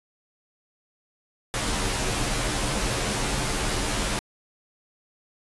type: noise with comb filter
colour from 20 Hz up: pink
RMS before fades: -26 dBFS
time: 1.54-4.19 s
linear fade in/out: 0 ms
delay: 12 ms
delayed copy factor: -1
effects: resampled to 24000 Hz